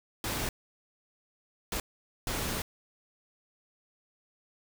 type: noise bursts at uneven times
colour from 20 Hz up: pink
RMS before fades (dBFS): -33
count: 3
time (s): 0.24-0.49 / 1.72-1.8 / 2.27-2.62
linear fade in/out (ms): 2
effects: none